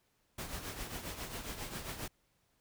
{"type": "noise with tremolo", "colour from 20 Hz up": "pink", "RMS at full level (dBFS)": -40, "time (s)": [0.38, 2.08], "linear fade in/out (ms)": 5, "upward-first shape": "triangle", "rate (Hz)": 7.4, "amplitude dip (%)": 65, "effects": ["pink hiss -75 dBFS RMS until 2.6 s"]}